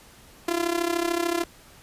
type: tone with amplitude modulation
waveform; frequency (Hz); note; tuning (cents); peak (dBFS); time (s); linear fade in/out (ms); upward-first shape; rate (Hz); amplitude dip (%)
sawtooth; 342; F4; -36; -16; 0.48-1.44; 5; sine; 33.5; 80
effects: pink hiss -51 dBFS RMS until 1.82 s + resampled to 32000 Hz